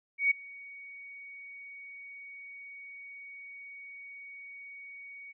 sine tone with ADSR envelope, 2241 Hz, C#7, 18 cents sharp, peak -20 dBFS, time 0.18-5.33 s, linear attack 130 ms, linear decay 8 ms, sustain -24 dB, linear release 23 ms, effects none

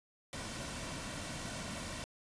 pink noise with comb filter, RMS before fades -42 dBFS, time 0.33-2.04 s, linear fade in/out 0 ms, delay 2.4 ms, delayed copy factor -0.5, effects resampled to 22050 Hz

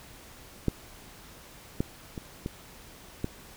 clicks, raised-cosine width 3 ms, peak -11 / -13 / -22 / -19 / -16 dBFS, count 5, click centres 0.683 / 1.805 / 2.178 / 2.461 / 3.244 s, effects pink hiss -50 dBFS RMS until 3.56 s

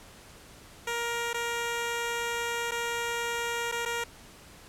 10% pulse tone with dropouts, 470 Hz, A#4, 14 cents sharp, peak -21 dBFS, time 0.87-4.04 s, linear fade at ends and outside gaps 5 ms, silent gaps 1.332-1.342 / 2.711-2.717 / 3.716-3.722 / 3.853-3.858 s, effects pink hiss -51 dBFS RMS until 4.68 s + low-pass 12000 Hz 12 dB/octave

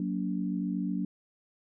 sine chord, Gb augmented, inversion none, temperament equal with one note detuned, 185 / 233.1 / 286.5 Hz, Gb3 / Bb3 / D4, 0 / 0 / -43 cents, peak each -31 / -35 / -34 dBFS, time 0-1.05 s, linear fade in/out 2 ms, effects none

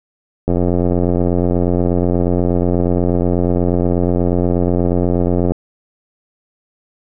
click train, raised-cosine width 2 ms, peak -3 dBFS, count 446, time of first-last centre 0.48-5.52 s, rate 88.3 Hz, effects none

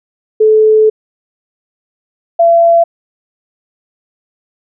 sine tone pair in turn, 433.6 / 676.1 Hz, A4 / E5, -25 / +44 cents, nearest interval minor sixth, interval 769 cents, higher second, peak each -4 dBFS, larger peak neither, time 0.4-0.9 / 2.39-2.84 s, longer first, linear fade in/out 10 ms, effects none

